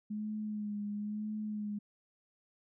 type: tone with vibrato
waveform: sine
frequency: 209.9 Hz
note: G#3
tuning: 19 cents sharp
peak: -35 dBFS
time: 0.1-1.79 s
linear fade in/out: 10 ms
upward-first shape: sine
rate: 1 Hz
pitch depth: 33 cents each way
effects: none